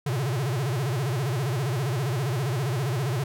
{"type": "tone with vibrato", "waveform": "square", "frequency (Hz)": 129.9, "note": "C3", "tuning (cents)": -12, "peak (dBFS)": -25, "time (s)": [0.06, 3.24], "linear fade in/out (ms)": 5, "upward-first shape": "sine", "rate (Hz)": 15, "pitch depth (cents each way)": 240, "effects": []}